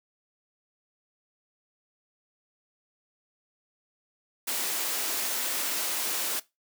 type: high-pass noise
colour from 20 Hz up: white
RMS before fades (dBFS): -30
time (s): 4.47-6.4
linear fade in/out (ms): 10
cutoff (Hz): 240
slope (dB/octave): 24
effects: noise-tail reverb RT60 0.2 s tail -19 dB re dry